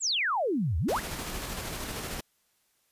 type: exponential two-way sweep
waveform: sine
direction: down then up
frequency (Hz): 8250 to 71.8 to 2257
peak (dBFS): -25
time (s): 0-1.01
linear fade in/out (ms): 50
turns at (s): 0.78
type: noise with tremolo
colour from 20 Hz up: pink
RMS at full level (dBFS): -35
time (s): 0.88-2.21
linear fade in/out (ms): 10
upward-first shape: square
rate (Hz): 13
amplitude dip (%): 25
effects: white hiss -71 dBFS RMS until 2.91 s + resampled to 32000 Hz